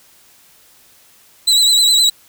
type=tone with vibrato; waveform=35% pulse; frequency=3951 Hz; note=B7; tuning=in tune; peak=-8 dBFS; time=1.47-2.1 s; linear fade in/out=10 ms; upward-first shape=triangle; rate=9.7 Hz; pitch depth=63 cents each way; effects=white hiss -49 dBFS RMS until 2.28 s